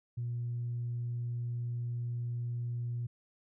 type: tone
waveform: sine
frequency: 119.8 Hz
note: A#2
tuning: 48 cents sharp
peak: -32 dBFS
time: 0.17-3.07 s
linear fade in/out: 10 ms
effects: tanh soft clip ceiling -29 dBFS